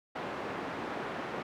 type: band-pass noise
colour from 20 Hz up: pink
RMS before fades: -38 dBFS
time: 0.15-1.43 s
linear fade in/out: 10 ms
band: 250 to 1700 Hz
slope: 12 dB/octave
effects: none